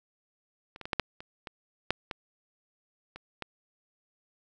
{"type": "clicks", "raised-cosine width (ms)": 0.3, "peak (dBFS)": [-29, -25, -21, -11, -9, -27, -23, -9, -18, -27, -19], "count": 11, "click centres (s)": [0.761, 0.813, 0.855, 0.932, 0.997, 1.205, 1.472, 1.906, 2.112, 3.16, 3.423], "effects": []}